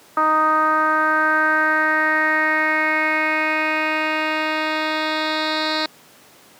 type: tone with low-pass filter sweep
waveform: 10% pulse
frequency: 311.1 Hz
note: D#4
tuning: in tune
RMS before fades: -19 dBFS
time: 0.17-5.86 s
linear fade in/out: 2 ms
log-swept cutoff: 1200 to 4000 Hz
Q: 4.8
effects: pink hiss -48 dBFS RMS until 6.59 s + high-pass 200 Hz 12 dB/octave

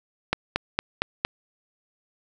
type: click train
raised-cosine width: 0.3 ms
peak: -5 dBFS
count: 5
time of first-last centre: 0.33-1.25 s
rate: 4.35 Hz
effects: none

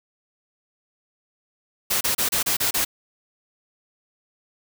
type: noise bursts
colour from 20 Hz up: white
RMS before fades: -22 dBFS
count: 7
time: 1.9-2.85 s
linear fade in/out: 10 ms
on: 110 ms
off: 30 ms
effects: none

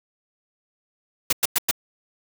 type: noise bursts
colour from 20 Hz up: white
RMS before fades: -19 dBFS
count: 4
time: 1.3-1.712 s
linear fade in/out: 5 ms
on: 28 ms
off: 100 ms
effects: none

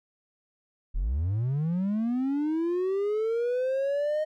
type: linear sweep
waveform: triangle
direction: up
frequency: 32.7 to 622.3 Hz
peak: -22 dBFS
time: 0.94-4.25 s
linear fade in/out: 20 ms
effects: tanh soft clip ceiling -18 dBFS

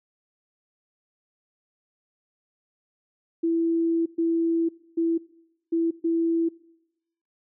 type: tone bursts at uneven times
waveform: sine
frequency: 331.8 Hz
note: E4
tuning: 11 cents sharp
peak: -20 dBFS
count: 5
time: 3.43-4.06 / 4.18-4.69 / 4.97-5.18 / 5.72-5.91 / 6.04-6.49 s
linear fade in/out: 10 ms
effects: noise-tail reverb RT60 0.9 s tail -22 dB re dry

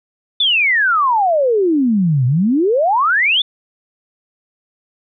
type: exponential two-way sweep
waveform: sine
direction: down then up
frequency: 3574 to 120 to 3574 Hz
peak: -11 dBFS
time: 0.4-3.42 s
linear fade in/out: 5 ms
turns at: 2.26 s
effects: none

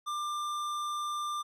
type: tone with tanh clipping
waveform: sine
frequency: 1191 Hz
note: D6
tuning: 24 cents sharp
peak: -34 dBFS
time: 0.06-1.43 s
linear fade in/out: 20 ms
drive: 16 dB
effects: none

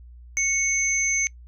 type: tone pair together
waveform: sine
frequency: 2207 / 6231 Hz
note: C#7 / G8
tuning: -8 / -11 cents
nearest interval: octave + tritone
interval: 1797 cents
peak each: -23 dBFS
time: 0.37-1.27 s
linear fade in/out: 0 ms
effects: noise-tail reverb RT60 0.1 s tail -24 dB re dry + added 60 Hz sine -42 dBFS peak until 1.47 s

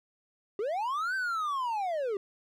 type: linear two-way sweep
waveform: triangle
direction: up then down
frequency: 379.6 to 1568 to 379.6 Hz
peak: -27 dBFS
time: 0.59-2.17 s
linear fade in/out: 2 ms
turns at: 1.15 s
effects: none

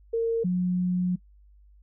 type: tone pair in turn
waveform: sine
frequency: 457.9 / 180.46 Hz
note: A#4 / F#3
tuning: -31 / -43 cents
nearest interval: octave + major third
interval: 1612 cents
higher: first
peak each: -22 dBFS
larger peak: neither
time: 0.13-0.44 / 0.44-1.16 s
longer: second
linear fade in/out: 10 ms
effects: noise-tail reverb RT60 0.1 s tail -22 dB re dry + added 50 Hz sine -52 dBFS peak until 1.82 s

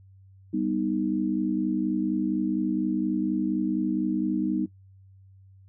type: chord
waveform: sine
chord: G augmented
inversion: none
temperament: equal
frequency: 196 / 246.9 / 311.1 Hz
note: G3 / B3 / D#4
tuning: 0 / 0 / 0 cents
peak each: -29 / -29 / -26 dBFS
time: 0.53-4.66 s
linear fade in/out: 10 ms
effects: noise-tail reverb RT60 0.1 s tail -17 dB re dry + added 96 Hz sine -50 dBFS peak until 5.68 s

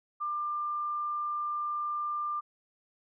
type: tone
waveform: sine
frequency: 1193 Hz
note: D6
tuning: 27 cents sharp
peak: -30 dBFS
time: 0.2-2.41 s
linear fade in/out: 20 ms
effects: none

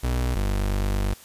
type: tone pair in turn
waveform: 35% pulse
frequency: 61.74 / 49 Hz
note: B1 / G1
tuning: 0 / 0 cents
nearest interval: major third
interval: 400 cents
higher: first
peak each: -20 dBFS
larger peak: neither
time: 0.03-0.35 / 0.35-1.14 s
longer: second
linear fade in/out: 10 ms
effects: white hiss -48 dBFS RMS until 1.24 s + resampled to 32000 Hz

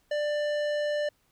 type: tone with tanh clipping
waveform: sine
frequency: 592 Hz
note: D5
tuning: 14 cents sharp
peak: -28 dBFS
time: 0.11-1.09 s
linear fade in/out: 5 ms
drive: 15 dB
effects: pink hiss -69 dBFS RMS until 1.31 s

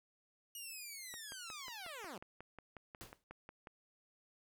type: linear sweep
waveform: 10% pulse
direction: down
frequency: 2900 to 161.1 Hz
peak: -38 dBFS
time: 0.55-2.18 s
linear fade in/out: 2 ms
type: click train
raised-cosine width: 0.5 ms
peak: -35 dBFS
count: 15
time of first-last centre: 1.14-3.672 s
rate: 5.53 Hz
type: noise with exponential decay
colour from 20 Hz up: pink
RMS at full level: -48 dBFS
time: 3.01-3.24 s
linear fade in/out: 0 ms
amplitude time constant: 49 ms
effects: none

